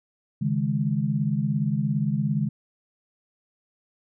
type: chord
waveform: sine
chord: C# suspended second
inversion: none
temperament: just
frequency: 138.59 / 155.92 / 207.9 Hz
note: C#3 / D#3 / G#3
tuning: 0 / +4 / +2 cents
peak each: -26 dBFS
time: 0.41-2.49 s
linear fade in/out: 10 ms
effects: none